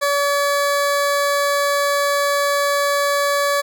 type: tone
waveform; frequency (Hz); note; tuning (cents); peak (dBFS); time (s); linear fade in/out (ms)
20% pulse; 570; C#5; +48; -11; 0.01-3.62; 20
effects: none